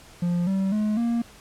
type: tone with pitch steps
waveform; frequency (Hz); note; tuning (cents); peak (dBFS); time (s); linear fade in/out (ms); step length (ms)
triangle; 174.61 / 192.63 / 212.5 / 234.4; F3 / G3 / G#3 / A#3; 0 / -30 / +40 / +10; -19; 0.22-1.22; 5; 250
effects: pink hiss -49 dBFS RMS until 1.4 s + low-pass 11000 Hz 12 dB/octave